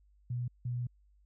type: tone bursts at uneven times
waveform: sine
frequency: 122.3 Hz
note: B2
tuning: 16 cents flat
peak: -32 dBFS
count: 2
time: 0.3-0.48 / 0.65-0.87 s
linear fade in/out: 5 ms
effects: added 50 Hz sine -62 dBFS peak until 1.25 s